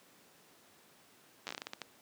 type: slowing click train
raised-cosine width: 0.2 ms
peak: -22 dBFS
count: 11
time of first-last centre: 1.47-1.817 s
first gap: 9 ms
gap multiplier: 1.28
effects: pink hiss -62 dBFS RMS until 2.01 s + high-pass 200 Hz 12 dB/octave